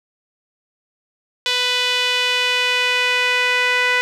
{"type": "tone with band-pass filter sweep", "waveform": "sawtooth", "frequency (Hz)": 496.3, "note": "B4", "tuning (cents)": 8, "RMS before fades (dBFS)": -18, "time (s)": [1.46, 4.01], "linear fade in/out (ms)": 0, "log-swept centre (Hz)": [3400, 2100], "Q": 2.3, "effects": []}